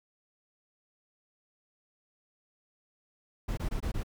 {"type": "noise bursts", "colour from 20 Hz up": "brown", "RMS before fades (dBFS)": -32, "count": 5, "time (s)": [3.48, 4.034], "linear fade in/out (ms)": 10, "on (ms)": 94, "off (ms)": 21, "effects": []}